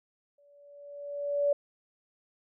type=tone with exponential growth; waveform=sine; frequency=574 Hz; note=D5; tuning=40 cents flat; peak=-21 dBFS; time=0.38-1.53 s; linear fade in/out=5 ms; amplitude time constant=250 ms; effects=none